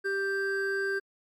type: tone pair together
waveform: triangle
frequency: 392 / 1574.8 Hz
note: G4 / G6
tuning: 0 / +8 cents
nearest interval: 2 octaves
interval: 2408 cents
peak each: -28 dBFS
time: 0.04-1 s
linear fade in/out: 20 ms
effects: MP3 96 kbps

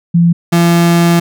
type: tone pair in turn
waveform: sine / 35% pulse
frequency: 170.4 / 170.4 Hz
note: F3 / F3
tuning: -42 / -42 cents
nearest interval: unison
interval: 0 cents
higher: neither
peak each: -5 dBFS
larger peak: neither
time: 0.14-0.33 / 0.52-1.2 s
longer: second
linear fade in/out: 10 ms
effects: none

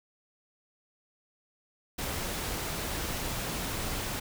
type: noise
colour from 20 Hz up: pink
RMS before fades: -34 dBFS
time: 1.98-4.2 s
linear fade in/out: 10 ms
effects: none

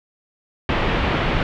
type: low-pass noise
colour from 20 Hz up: pink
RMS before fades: -20 dBFS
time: 0.69-1.43 s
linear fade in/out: 2 ms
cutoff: 3100 Hz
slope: 24 dB/octave
effects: none

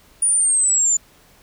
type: exponential sweep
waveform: sine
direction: down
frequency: 9650 to 7040 Hz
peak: -12 dBFS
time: 0.22-0.97 s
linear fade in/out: 5 ms
effects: tanh soft clip ceiling -12 dBFS + pink hiss -52 dBFS RMS until 1.42 s

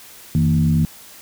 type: tone with frequency modulation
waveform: sine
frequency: 159.9 Hz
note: D#3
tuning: 48 cents sharp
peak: -13 dBFS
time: 0.35-0.85 s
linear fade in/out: 0 ms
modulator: 69 Hz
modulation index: 0.95
effects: white hiss -42 dBFS RMS until 1.21 s

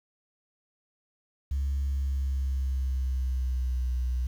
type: tone with pitch glide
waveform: sine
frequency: 69 to 62.19 Hz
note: C#2 to B1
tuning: -7 to +13 cents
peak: -24 dBFS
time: 1.51-4.27 s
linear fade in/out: 5 ms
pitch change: -180 cents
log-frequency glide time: 1.84-3.92 s
effects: tanh soft clip ceiling -23 dBFS + 9-bit

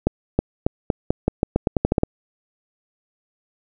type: accelerating click train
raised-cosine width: 2 ms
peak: -3 dBFS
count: 14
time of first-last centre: 0.07-2.034 s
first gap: 320 ms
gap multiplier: 0.86
effects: none

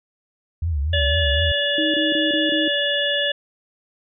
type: tone with vibrato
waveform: sine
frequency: 77 Hz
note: D#2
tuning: 17 cents flat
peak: -19 dBFS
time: 0.62-1.52 s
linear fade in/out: 5 ms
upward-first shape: triangle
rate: 4 Hz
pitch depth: 220 cents each way
type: harmonic tone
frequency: 575 Hz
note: D5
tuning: 37 cents flat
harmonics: 1 / 3 / 5 / 6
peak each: -24 / -24 / -24 / -24 dBFS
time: 0.93-3.32 s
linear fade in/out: 5 ms
type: tone bursts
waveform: sine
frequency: 312.4 Hz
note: D#4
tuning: 7 cents sharp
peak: -21 dBFS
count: 5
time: 1.78-2.68 s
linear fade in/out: 2 ms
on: 160 ms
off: 25 ms
effects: none

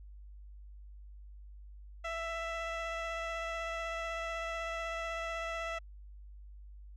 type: tone with vibrato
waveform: 15% pulse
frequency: 663 Hz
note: E5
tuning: 10 cents sharp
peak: -29 dBFS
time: 2.04-5.79 s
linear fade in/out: 10 ms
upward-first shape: sine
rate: 16 Hz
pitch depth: 11 cents each way
effects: added 50 Hz sine -48 dBFS peak until 6.96 s + low-pass 4000 Hz 12 dB/octave

